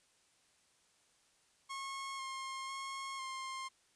sawtooth tone with pitch steps, 1088 / 1068 / 1084 / 1059 Hz, C#6 / C6 / C#6 / C6, -33 / +35 / -39 / +21 cents, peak -37 dBFS, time 1.69-3.69 s, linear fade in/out 20 ms, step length 500 ms, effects white hiss -71 dBFS RMS until 3.95 s + resampled to 22050 Hz

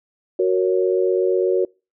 sine chord, F# major, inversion none, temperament equal, 370 / 466.2 / 554.4 Hz, F#4 / A#4 / C#5, 0 / 0 / 0 cents, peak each -17 / -21 / -23 dBFS, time 0.39-1.65 s, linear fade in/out 5 ms, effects noise-tail reverb RT60 0.3 s tail -26 dB re dry

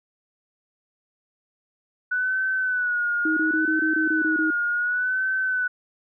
sine tone with vibrato, 1479 Hz, F#6, 1 cent flat, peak -21 dBFS, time 2.11-5.68 s, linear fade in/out 10 ms, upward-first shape sine, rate 0.7 Hz, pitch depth 63 cents each way
sine tone bursts, 315.6 Hz, D#4, 25 cents sharp, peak -22 dBFS, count 9, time 3.25-4.506 s, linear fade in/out 5 ms, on 120 ms, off 22 ms
effects none

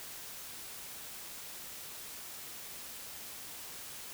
silence, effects white hiss -46 dBFS RMS until 4.13 s

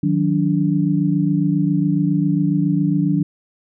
sine tone cluster, 156.6 / 183.9 / 289.9 Hz, D#3 / F#3 / D4, +11 / -10 / -22 cents, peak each -19 dBFS, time 0.03-3.23 s, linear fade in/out 5 ms, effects none

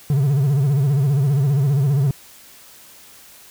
triangle tone with vibrato, 139.2 Hz, C#3, 8 cents sharp, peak -12 dBFS, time 0.1-2.11 s, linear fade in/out 2 ms, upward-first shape sine, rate 15 Hz, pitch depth 130 cents each way, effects white hiss -45 dBFS RMS until 3.5 s

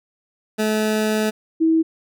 20% pulse / sine tone pair in turn, 215.7 / 323.2 Hz, A3 / E4, -34 / -34 cents, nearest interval perfect fifth, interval 700 cents, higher second, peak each -13 dBFS, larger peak neither, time 0.58-1.31 / 1.6-1.83 s, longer first, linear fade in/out 20 ms, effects none

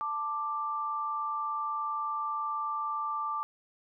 sine tone pair together, 883 / 1178.3 Hz, A5 / D6, +6 / +5 cents, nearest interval perfect fourth, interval 499 cents, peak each -37 / -31 dBFS, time 0.01-3.43 s, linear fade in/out 0 ms, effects none

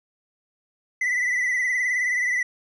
triangle tone with vibrato, 1989 Hz, B6, 12 cents sharp, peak -19 dBFS, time 1.01-2.43 s, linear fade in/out 5 ms, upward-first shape triangle, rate 19 Hz, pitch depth 64 cents each way, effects resampled to 22050 Hz

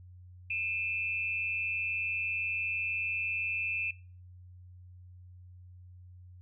sine tone pair together, 2437 / 2637 Hz, D#7 / E7, -37 / 0 cents, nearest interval minor second, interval 137 cents, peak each -34 / -33 dBFS, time 0.5-3.91 s, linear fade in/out 5 ms, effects noise-tail reverb RT60 0.4 s tail -21 dB re dry + added 90 Hz sine -49 dBFS peak until 6.41 s

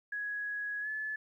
sine tone with pitch glide, 1670 to 1725.9 Hz, G#6 to A6, +9 to -34 cents, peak -34 dBFS, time 0.12-1.16 s, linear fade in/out 5 ms, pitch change +57 cents, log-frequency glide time 0.81-0.88 s, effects 12-bit

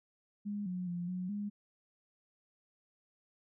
sine tone with pitch steps, 205.3 / 181.3 / 174.8 / 182.3 / 205.3 Hz, G#3 / F#3 / F3 / F#3 / G#3, -20 / -35 / +2 / -25 / -20 cents, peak -35 dBFS, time 0.45-1.5 s, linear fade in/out 20 ms, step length 210 ms, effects none

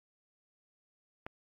click, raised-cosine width 0.5 ms, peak -25 dBFS, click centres 1.265 s, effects AAC 48 kbps

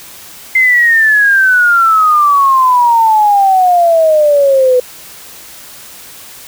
sine exponential sweep, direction down, 2089 to 495 Hz, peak -5 dBFS, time 0.55-4.8 s, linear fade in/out 5 ms, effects white hiss -33 dBFS RMS until 6.47 s

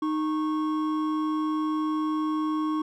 triangle tone pair together, 309.6 / 1097 Hz, D#4 / C#6, -9 / -18 cents, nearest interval octave + minor seventh, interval 2191 cents, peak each -23 / -30 dBFS, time 0.02-2.82 s, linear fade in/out 5 ms, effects none

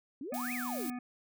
sine exponential two-way sweep, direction up then down, 246.9 to 2593 to 246.9 Hz, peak -38 dBFS, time 0.21-0.9 s, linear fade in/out 2 ms, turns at 0.53 s
harmonic tone, 246.9 Hz, B3, in tune, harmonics 1 / 3 / 5 / 7 / 9 / 10, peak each -37 / -47 / -51 / -54 / -56 / -57 dBFS, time 0.32-0.99 s, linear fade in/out 5 ms
blue noise, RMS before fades -43 dBFS, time 0.34-0.9 s, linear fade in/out 0 ms
effects none

